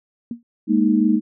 sine tone with exponential decay, 235.4 Hz, A#3, 17 cents sharp, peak -21 dBFS, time 0.31-0.43 s, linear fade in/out 2 ms, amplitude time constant 25 ms
sine chord, Ab suspended second, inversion none, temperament equal, 207.7 / 233.1 / 311.1 Hz, Ab3 / Bb3 / Eb4, 0 / 0 / 0 cents, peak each -18 dBFS, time 0.67-1.21 s, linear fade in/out 50 ms
effects none

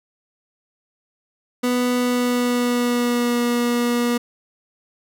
30% pulse tone with pitch glide, 247 to 240.2 Hz, B3 to B3, 0 to -48 cents, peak -15 dBFS, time 1.63-4.18 s, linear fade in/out 10 ms, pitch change -48 cents, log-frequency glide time 1.96-3.4 s, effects none

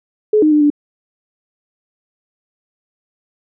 sine tone with pitch steps, 425.9 / 307.1 / 299.6 / 293.1 Hz, G#4 / D#4 / D4 / D4, +44 / -23 / +35 / -3 cents, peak -8 dBFS, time 0.33-0.702 s, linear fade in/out 5 ms, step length 93 ms, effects none

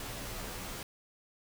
pink noise with comb filter, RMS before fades -41 dBFS, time 0-0.83 s, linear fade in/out 2 ms, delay 13 ms, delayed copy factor -0.95, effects none

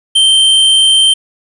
square tone, 3128 Hz, G7, 4 cents flat, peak -6 dBFS, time 0.15-1.14 s, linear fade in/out 10 ms, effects resampled to 24000 Hz + 7-bit

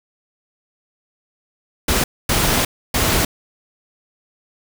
pink noise bursts at uneven times, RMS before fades -17 dBFS, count 3, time 1.88-2.04 / 2.29-2.65 / 2.94-3.25 s, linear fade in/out 5 ms, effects none

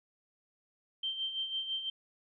sine tone with tremolo, 3135 Hz, G7, 1 cent flat, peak -31 dBFS, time 1.03-1.9 s, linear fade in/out 5 ms, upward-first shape sine, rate 6 Hz, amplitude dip 60%, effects none

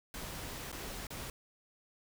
pink noise with dropouts, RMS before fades -43 dBFS, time 0.14-1.3 s, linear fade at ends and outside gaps 2 ms, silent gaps 0.718-0.726 / 1.069-1.104 s, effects none

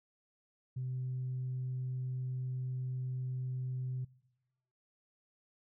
sine tone, 128 Hz, C3, 38 cents flat, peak -34 dBFS, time 0.76-4.05 s, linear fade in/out 10 ms, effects noise-tail reverb RT60 1.0 s tail -23 dB re dry + tanh soft clip ceiling -31 dBFS

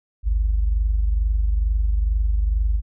sine tone pair together, 51.19 / 73.42 Hz, G#1 / D2, -24 / 0 cents, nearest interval tritone, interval 624 cents, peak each -17 / -27 dBFS, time 0.23-2.82 s, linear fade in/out 50 ms, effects none

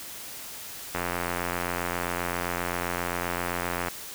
click train, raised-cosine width 0.5 ms, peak -13 dBFS, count 258, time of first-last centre 0.95-3.884 s, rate 87.6 Hz, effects white hiss -40 dBFS RMS until 4.14 s

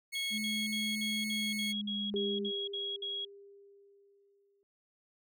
sawtooth tone, 2190 Hz, C#7, 22 cents flat, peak -33 dBFS, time 0.12-1.73 s, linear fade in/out 20 ms
sine tone bursts, 3311 Hz, G#7, 6 cents flat, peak -35 dBFS, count 11, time 0.15-3.25 s, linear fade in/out 5 ms, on 230 ms, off 57 ms
sine tone with pitch glide, 214.4 to 205.5 Hz, A3 to G#3, -45 to -18 cents, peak -36 dBFS, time 0.3-2.52 s, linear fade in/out 50 ms, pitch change -73 cents, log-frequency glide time 1.32-1.96 s
sine tone with exponential decay, 400.2 Hz, G4, 36 cents sharp, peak -31 dBFS, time 2.14-4.63 s, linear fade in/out 0 ms, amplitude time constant 540 ms
effects none

